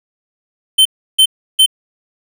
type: tone bursts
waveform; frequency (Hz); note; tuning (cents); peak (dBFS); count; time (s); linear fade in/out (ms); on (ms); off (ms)
square; 3090; G7; -26; -6; 3; 0.78-1.662; 10; 74; 330
effects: none